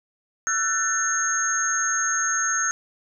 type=tone cluster; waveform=sine; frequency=1334 / 1495 / 1779 / 6480 Hz; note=E6 / F#6 / A6 / G#8; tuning=+20 / +17 / +19 / -43 cents; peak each=-28 / -27 / -31 / -23 dBFS; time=0.47-2.71 s; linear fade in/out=0 ms; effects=none